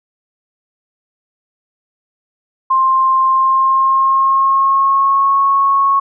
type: tone with pitch glide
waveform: sine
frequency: 1054 to 1100.7 Hz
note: C6 to C#6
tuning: +12 to -13 cents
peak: -9 dBFS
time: 2.7-6 s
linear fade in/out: 10 ms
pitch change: +75 cents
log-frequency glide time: 3.27-5.38 s
effects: none